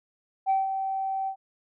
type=tone with ADSR envelope; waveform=sine; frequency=772 Hz; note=G5; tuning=27 cents flat; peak=-18 dBFS; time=0.46-1.36 s; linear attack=38 ms; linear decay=170 ms; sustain=-8 dB; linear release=84 ms; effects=tanh soft clip ceiling -17 dBFS